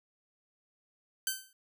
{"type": "tone with exponential decay", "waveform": "5% pulse", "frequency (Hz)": 1542, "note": "G6", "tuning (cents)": -29, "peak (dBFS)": -16, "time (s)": [1.27, 1.53], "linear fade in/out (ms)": 2, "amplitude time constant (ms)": 55, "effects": []}